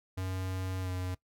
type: tone with pitch glide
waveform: square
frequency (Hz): 93.5 to 91.63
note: F#2 to F#2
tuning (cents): +19 to -16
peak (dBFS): -34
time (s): 0.17-1.15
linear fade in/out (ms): 10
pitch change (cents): -35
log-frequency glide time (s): 0.81-0.89
effects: noise-tail reverb RT60 0.1 s tail -19 dB re dry